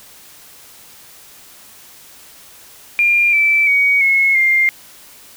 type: tone with pitch steps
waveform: sine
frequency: 2400 / 2324 / 2250 / 2178 / 2109 Hz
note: D7 / D7 / C#7 / C#7 / C7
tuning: +37 / -19 / +25 / -31 / +13 cents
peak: -10 dBFS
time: 2.99-4.69 s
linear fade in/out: 0 ms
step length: 340 ms
effects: white hiss -42 dBFS RMS until 5.36 s